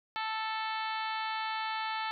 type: harmonic tone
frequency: 440 Hz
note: A4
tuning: in tune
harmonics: 2 / 3 / 4 / 5 / 6 / 7 / 8 / 9 / 10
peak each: -35 / -39 / -41 / -43 / -45 / -46 / -47 / -48 / -49 dBFS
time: 0.16-2.11 s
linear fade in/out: 0 ms
effects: none